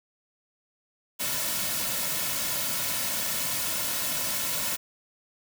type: noise with comb filter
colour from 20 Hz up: white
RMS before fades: -29 dBFS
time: 1.19-4.77 s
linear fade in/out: 20 ms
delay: 2.5 ms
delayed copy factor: -0.6
effects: none